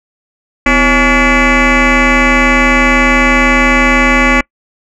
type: tone with frequency modulation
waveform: sine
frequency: 1136 Hz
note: C#6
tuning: 42 cents sharp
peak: -3 dBFS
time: 0.66-4.41 s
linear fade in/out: 5 ms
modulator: 294 Hz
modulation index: 4.4
effects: noise-tail reverb RT60 0.1 s tail -26 dB re dry + tanh soft clip ceiling -5 dBFS